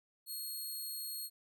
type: tone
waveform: 5% pulse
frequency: 4293 Hz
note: C8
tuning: 44 cents sharp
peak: -33 dBFS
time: 0.26-1.3 s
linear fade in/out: 50 ms
effects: none